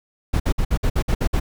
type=noise bursts; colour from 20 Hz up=brown; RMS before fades=-18 dBFS; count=9; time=0.33-1.4 s; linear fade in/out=10 ms; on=70 ms; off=55 ms; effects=none